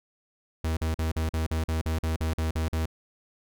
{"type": "tone bursts", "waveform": "45% pulse", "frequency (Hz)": 80, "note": "D#2", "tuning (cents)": 49, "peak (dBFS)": -25, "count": 13, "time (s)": [0.64, 2.858], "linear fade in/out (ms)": 5, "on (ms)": 130, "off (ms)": 44, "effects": []}